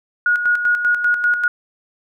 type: tone with tremolo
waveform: sine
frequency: 1446 Hz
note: F#6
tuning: 40 cents flat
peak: -12 dBFS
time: 0.26-1.48 s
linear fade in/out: 2 ms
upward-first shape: square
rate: 5.1 Hz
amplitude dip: 55%
effects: none